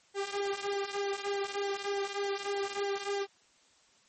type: tone with flanger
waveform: sawtooth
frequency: 399.7 Hz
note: G4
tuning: 34 cents sharp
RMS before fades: -34 dBFS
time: 0.14-3.27 s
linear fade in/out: 50 ms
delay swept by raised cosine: 0.75 to 2.65 ms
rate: 3.3 Hz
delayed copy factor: -0.75
effects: white hiss -65 dBFS RMS until 4.08 s + MP3 32 kbps